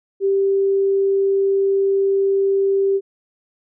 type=tone; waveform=sine; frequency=392 Hz; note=G4; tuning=in tune; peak=-14 dBFS; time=0.2-3.01 s; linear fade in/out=50 ms; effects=none